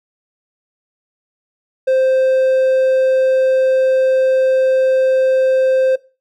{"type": "tone", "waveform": "triangle", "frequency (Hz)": 523, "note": "C5", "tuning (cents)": -1, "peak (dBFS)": -9, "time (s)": [1.87, 5.96], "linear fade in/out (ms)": 10, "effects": ["noise-tail reverb RT60 0.3 s tail -19 dB re dry"]}